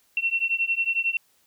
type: beating tone pair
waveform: sine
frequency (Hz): 2709 / 2720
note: E7 / F7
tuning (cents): +47 / -46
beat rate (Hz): 11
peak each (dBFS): -25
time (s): 0.17-1.17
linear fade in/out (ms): 2
effects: white hiss -64 dBFS RMS until 1.46 s